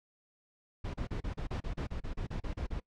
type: noise bursts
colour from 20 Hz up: brown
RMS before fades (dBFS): -36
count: 15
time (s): 0.84-2.802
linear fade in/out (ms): 10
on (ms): 100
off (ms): 33
effects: noise-tail reverb RT60 0.1 s tail -23 dB re dry + low-pass 5000 Hz 12 dB/octave